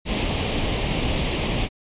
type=noise with comb filter; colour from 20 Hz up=pink; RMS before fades=-23 dBFS; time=0.05-1.69 s; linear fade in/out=50 ms; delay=0.34 ms; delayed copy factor=+0.65; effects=resampled to 8000 Hz